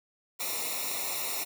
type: noise with comb filter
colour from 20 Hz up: white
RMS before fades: -33 dBFS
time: 0.39-1.45 s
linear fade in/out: 20 ms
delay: 0.63 ms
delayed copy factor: -0.95
effects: none